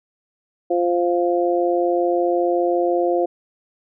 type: harmonic tone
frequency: 174.61 Hz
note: F3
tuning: in tune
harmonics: 2 / 3 / 4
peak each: -19 / -21 / -22 dBFS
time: 0.7-3.26 s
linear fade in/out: 10 ms
effects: none